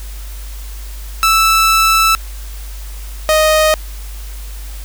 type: tone pair in turn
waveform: sawtooth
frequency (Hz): 1318.5 / 622.2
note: E6 / D#5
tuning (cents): 0 / 0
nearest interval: octave + minor second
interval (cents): 1300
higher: first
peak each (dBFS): -5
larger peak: neither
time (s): 1.23-2.15 / 3.29-3.74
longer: first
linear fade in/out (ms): 0
effects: added 50 Hz sine -25 dBFS peak until 4.84 s + white hiss -37 dBFS RMS until 4.84 s